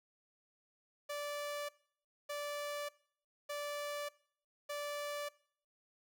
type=tone bursts; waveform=sawtooth; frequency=583 Hz; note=D5; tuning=13 cents flat; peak=-35 dBFS; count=4; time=1.09-5.29 s; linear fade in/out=10 ms; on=600 ms; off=600 ms; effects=noise-tail reverb RT60 0.6 s tail -22 dB re dry